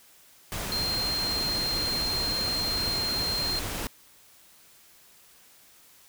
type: tone in noise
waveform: sine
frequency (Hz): 4186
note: C8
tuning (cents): 0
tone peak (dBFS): -27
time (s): 0.72-3.59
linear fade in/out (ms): 0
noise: pink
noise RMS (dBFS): -33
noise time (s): 0.52-3.87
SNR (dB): +3
effects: white hiss -56 dBFS RMS until 6.08 s